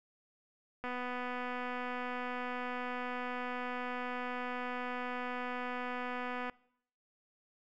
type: click train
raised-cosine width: 0.5 ms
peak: -25 dBFS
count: 1404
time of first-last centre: 0.84-6.497 s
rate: 248 Hz
effects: noise-tail reverb RT60 0.7 s tail -23 dB re dry